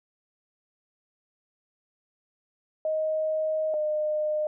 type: tone pair in turn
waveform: sine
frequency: 626 / 609.2 Hz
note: D#5 / D#5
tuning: +10 / -37 cents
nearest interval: unison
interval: 47 cents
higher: first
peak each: -24 dBFS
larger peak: neither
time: 2.85-3.74 / 3.74-4.47 s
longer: first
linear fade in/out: 2 ms
effects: none